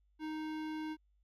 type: tone with hard clipping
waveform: sine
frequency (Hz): 311.1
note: D#4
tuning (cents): 0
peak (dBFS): -40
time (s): 0.19-0.97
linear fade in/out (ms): 50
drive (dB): 18
effects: added 50 Hz sine -69 dBFS peak until 1.23 s